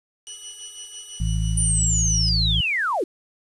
15% pulse tone with tremolo, 2947 Hz, F#7, 8 cents flat, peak -26 dBFS, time 0.27-2.29 s, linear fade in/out 0 ms, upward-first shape sine, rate 6 Hz, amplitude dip 55%
harmonic tone, 54.2 Hz, A1, 25 cents flat, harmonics 1 / 2 / 3, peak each -22 / -25 / -27 dBFS, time 1.2-2.61 s, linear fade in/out 5 ms
sine linear sweep, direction down, 9397 to 294.4 Hz, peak -20 dBFS, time 1.57-3.04 s, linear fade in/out 5 ms
effects resampled to 24000 Hz + 8-bit

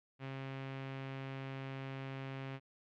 sawtooth tone with low-pass filter, 134.5 Hz, C3, 48 cents sharp, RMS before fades -44 dBFS, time 0.19-2.6 s, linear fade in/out 50 ms, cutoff 2600 Hz, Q 1.8, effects none

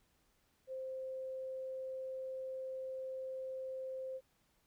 sine tone, 523.3 Hz, C5, in tune, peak -40 dBFS, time 0.67-4.21 s, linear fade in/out 50 ms, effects pink hiss -75 dBFS RMS until 4.66 s

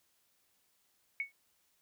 sine tone with exponential decay, 2217 Hz, C#7, in tune, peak -29 dBFS, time 1.2-1.32 s, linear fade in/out 1 ms, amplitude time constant 26 ms, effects white hiss -74 dBFS RMS until 1.81 s

